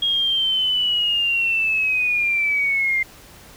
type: linear sweep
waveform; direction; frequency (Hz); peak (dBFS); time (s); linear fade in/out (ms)
sine; down; 3280 to 2093; -17; 0.02-3.03; 5
effects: pink hiss -45 dBFS RMS until 3.56 s